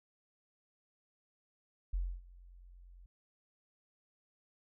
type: tone with ADSR envelope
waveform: sine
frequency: 44.43 Hz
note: F1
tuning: 31 cents sharp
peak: -30 dBFS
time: 1.93-3.06 s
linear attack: 10 ms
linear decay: 270 ms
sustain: -23 dB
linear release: 3 ms
effects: none